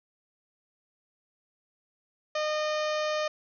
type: harmonic tone with a mistuned harmonic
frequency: 611 Hz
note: D#5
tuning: 32 cents flat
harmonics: 1 / 2 / 3 / 4 / 5 / 6 / 7 / 8 / 9 / 10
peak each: -28 / -34 / -38 / -40 / -42 / -44 / -45 / -46 / -47 / -48 dBFS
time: 2.35-3.28 s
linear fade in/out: 5 ms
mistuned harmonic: 10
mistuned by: +43 cents
effects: none